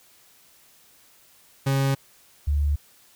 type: tone pair in turn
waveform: 40% pulse / sine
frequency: 136.4 / 72.61 Hz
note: C#3 / D2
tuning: -28 / -19 cents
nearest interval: major seventh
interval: 1091 cents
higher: first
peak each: -19 dBFS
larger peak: neither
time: 1.66-1.95 / 2.47-2.76 s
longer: neither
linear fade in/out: 10 ms
effects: white hiss -56 dBFS RMS until 3.15 s